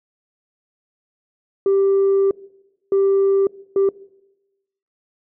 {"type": "tone bursts at uneven times", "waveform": "sine", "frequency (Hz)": 392, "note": "G4", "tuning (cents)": 0, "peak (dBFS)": -11, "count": 3, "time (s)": [[1.66, 2.31], [2.92, 3.47], [3.76, 3.89]], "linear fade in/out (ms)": 2, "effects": ["noise-tail reverb RT60 1.0 s tail -22 dB re dry", "tanh soft clip ceiling -11 dBFS"]}